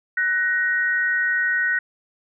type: tone pair together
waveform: sine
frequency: 1493 / 1881.1 Hz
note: F#6 / A#6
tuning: +15 / +15 cents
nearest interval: major third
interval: 400 cents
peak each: -21 dBFS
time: 0.17-1.79 s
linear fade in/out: 5 ms
effects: none